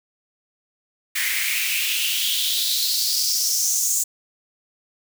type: noise with high-pass filter sweep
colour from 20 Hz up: white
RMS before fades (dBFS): -22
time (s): 1.15-4.04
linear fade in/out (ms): 10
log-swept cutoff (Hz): 1900 to 7200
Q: 4.9
effects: none